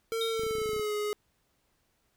square tone with pitch glide, 453.4 to 418.2 Hz, A#4 to G#4, -48 to +12 cents, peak -30 dBFS, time 0.12-1.13 s, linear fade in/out 0 ms, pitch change -140 cents, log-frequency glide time 0.29-0.95 s
triangle tone with exponential decay, 3729 Hz, A#7, in tune, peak -28 dBFS, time 0.21-0.6 s, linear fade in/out 2 ms, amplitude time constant 84 ms
clicks, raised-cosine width 3 ms, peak -30 dBFS, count 12, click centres 0.395 / 0.435 / 0.466 / 0.51 / 0.553 / 0.584 / 0.617 / 0.659 / 0.692 / 0.733 / 0.764 / 0.796 s
effects pink hiss -73 dBFS RMS until 2.16 s

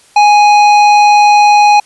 triangle tone with hard clipping, 830.6 Hz, G#5, in tune, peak -5 dBFS, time 0.16-1.8 s, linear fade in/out 5 ms, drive 15 dB, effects white hiss -45 dBFS RMS until 1.85 s + resampled to 24000 Hz

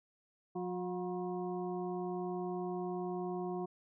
harmonic tone with a mistuned harmonic, 180 Hz, F#3, 47 cents flat, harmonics 1 / 2 / 4 / 5 / 6, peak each -41 / -38 / -43 / -51 / -51 dBFS, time 0.55-3.66 s, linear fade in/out 10 ms, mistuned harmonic 5, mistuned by +110 cents, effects none

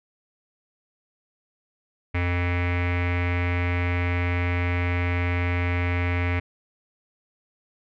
square tone with low-pass filter, 88.1 Hz, F2, 16 cents sharp, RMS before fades -24 dBFS, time 2.14-6.4 s, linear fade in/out 10 ms, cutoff 2200 Hz, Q 6, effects none

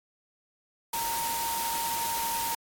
sine tone in noise, 923 Hz, A#5, 17 cents flat, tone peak -30 dBFS, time 0.93-2.55 s, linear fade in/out 5 ms, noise white, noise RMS -33 dBFS, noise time 0.93-2.55 s, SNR 0 dB, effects AAC 64 kbps

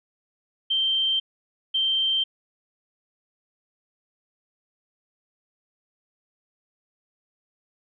sine tone pair in turn, 3136 / 3136 Hz, G7 / G7, 0 / 0 cents, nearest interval unison, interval 0 cents, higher neither, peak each -20 dBFS, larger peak neither, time 0.7-1.2 / 1.74-2.24 s, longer neither, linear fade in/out 10 ms, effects none

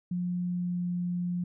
sine tone with pitch glide, 177.9 to 176.77 Hz, F3 to F3, +32 to +21 cents, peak -28 dBFS, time 0.11-1.44 s, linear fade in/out 5 ms, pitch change -11 cents, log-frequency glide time 0.47-0.87 s, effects none

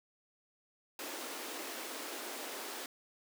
pink high-pass noise, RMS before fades -43 dBFS, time 0.99-2.86 s, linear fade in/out 2 ms, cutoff 260 Hz, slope 48 dB/octave, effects none

